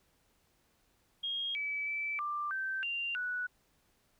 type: tone with pitch steps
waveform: sine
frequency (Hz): 3255 / 2296 / 2317 / 1184 / 1553 / 2780 / 1476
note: G#7 / D7 / D7 / D6 / G6 / F7 / F#6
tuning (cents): -36 / -40 / -24 / +14 / -17 / -9 / -5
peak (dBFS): -33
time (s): 1.23-3.47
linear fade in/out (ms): 10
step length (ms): 320
effects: pink hiss -72 dBFS RMS until 4.19 s